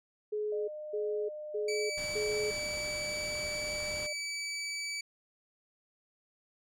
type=tone bursts; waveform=sine; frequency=422.7 Hz; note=G#4; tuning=31 cents sharp; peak=-31 dBFS; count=4; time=0.32-2.51 s; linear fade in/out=10 ms; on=360 ms; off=250 ms
type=tone with pitch glide; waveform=sine; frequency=607 to 600.7 Hz; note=D#5 to D5; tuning=-43 to +39 cents; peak=-39 dBFS; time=0.52-4.13 s; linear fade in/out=5 ms; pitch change=-18 cents; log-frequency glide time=1.12-2.04 s
type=tone; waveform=20% pulse; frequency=2298 Hz; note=D7; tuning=38 cents flat; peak=-30 dBFS; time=1.68-5.01 s; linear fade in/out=5 ms
type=noise; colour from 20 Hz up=pink; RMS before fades=-45 dBFS; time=1.97-4.07 s; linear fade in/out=10 ms
effects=low-pass 11000 Hz 12 dB/octave